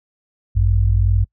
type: tone pair together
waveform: sine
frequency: 54.27 / 96.7 Hz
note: A1 / G2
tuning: -23 / -23 cents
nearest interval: minor seventh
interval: 1000 cents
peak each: -15 / -15 dBFS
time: 0.55-1.25 s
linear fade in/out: 20 ms
effects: noise-tail reverb RT60 0.1 s tail -25 dB re dry